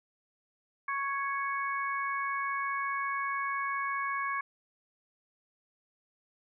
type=harmonic tone; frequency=554.4 Hz; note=C#5; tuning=in tune; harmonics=2 / 3 / 4; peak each=-32 / -36 / -38 dBFS; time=0.88-4.41 s; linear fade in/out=5 ms; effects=none